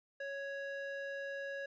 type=tone with band-pass filter; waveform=square; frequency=555 Hz; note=C#5; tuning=2 cents sharp; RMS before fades=-42 dBFS; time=0.2-1.66 s; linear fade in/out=5 ms; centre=1200 Hz; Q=7.8; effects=resampled to 16000 Hz